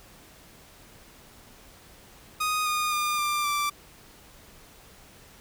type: tone with pitch steps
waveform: sawtooth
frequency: 1244.5 / 1225.9 / 1207.7 / 1189.7 / 1171.9 Hz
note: D#6 / D#6 / D6 / D6 / D6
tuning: 0 / -26 / +48 / +22 / -4 cents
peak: -21 dBFS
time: 2.4-3.7 s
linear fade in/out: 10 ms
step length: 260 ms
effects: pink hiss -52 dBFS RMS until 5.4 s